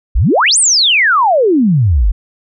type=exponential two-way sweep; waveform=sine; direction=up then down; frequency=41.8 to 9530 to 41.8 Hz; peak=-7 dBFS; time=0.15-2.12 s; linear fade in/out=10 ms; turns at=0.58 s; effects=none